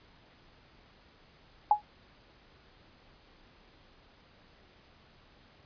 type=tone with exponential decay; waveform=sine; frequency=838 Hz; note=G#5; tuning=15 cents sharp; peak=-15 dBFS; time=1.71-1.82 s; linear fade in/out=2 ms; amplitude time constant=22 ms; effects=pink hiss -60 dBFS RMS until 5.65 s + resampled to 11025 Hz